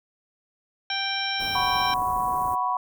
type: harmonic tone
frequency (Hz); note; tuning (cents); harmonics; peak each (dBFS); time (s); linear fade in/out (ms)
784; G5; 0; 1 / 2 / 3 / 4 / 5 / 7; -32 / -32 / -32 / -32 / -32 / -32; 0.9-1.94; 2
type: band-stop noise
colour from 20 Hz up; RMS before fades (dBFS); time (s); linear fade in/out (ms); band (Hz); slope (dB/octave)
pink; -38; 1.39-2.56; 20; 1200 to 9000; 24
type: chord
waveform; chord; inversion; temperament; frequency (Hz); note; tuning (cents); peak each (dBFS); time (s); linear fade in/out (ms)
sine; F# suspended fourth; none; just; 740 / 986.7 / 1110; F#5 / B5 / C#6; 0 / -2 / +2; -28 / -25 / -28; 1.55-2.77; 2
effects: none